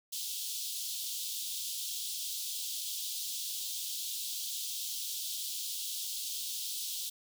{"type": "high-pass noise", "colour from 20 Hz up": "pink", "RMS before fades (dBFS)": -38, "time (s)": [0.12, 7.1], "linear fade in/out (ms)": 10, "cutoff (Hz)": 3200, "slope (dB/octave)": 48, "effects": []}